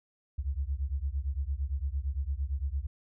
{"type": "beating tone pair", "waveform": "sine", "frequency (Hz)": [65.2, 74], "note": ["C2", "D2"], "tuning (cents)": [-5, 14], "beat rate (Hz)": 8.8, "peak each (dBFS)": [-32, -33], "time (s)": [0.38, 2.87], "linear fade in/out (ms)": 10, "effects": []}